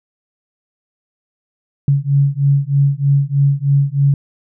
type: beating tone pair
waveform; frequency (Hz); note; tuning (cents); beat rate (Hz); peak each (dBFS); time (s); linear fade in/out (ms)
sine; 138.7 / 141.9; C#3 / C#3; +1 / +41; 3.2; -14; 1.88-4.14; 2
effects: none